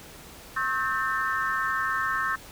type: tone cluster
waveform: sine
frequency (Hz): 1083 / 1295 / 1565 / 1803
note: C#6 / E6 / G6 / A6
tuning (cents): -41 / -31 / -3 / +42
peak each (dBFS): -30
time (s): 0.56-2.36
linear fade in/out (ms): 10
effects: pink hiss -46 dBFS RMS until 2.51 s